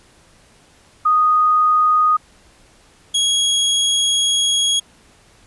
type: tone pair in turn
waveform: sine / sawtooth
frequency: 1241 / 3313 Hz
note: D#6 / G#7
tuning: -5 / -5 cents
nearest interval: octave + perfect fourth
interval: 1700 cents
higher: second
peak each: -11 dBFS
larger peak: neither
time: 1.05-2.17 / 3.14-4.8 s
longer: second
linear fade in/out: 10 ms
effects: pink hiss -51 dBFS RMS until 5.46 s + resampled to 24000 Hz